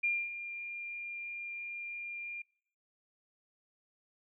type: tone with ADSR envelope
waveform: sine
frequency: 2399 Hz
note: D7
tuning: 36 cents sharp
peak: -27 dBFS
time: 0.03-2.42 s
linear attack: 11 ms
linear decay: 250 ms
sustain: -12 dB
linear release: 5 ms
effects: noise-tail reverb RT60 0.6 s tail -23 dB re dry